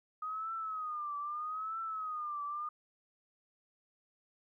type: tone with vibrato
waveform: sine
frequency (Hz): 1244.5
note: D#6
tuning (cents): 0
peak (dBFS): -36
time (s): 0.22-2.69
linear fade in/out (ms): 5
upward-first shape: triangle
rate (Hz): 0.79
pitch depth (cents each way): 130
effects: 13-bit